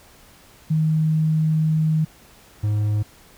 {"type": "tone pair in turn", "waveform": ["sine", "triangle"], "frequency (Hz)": [157, 105.23], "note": ["D#3", "G#2"], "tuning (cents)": [16, 23], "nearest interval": "perfect fifth", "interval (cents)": 693, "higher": "first", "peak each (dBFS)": -16, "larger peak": "neither", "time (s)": [[0.7, 2.05], [2.63, 3.03]], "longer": "first", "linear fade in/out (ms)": 10, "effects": ["pink hiss -50 dBFS RMS until 3.37 s"]}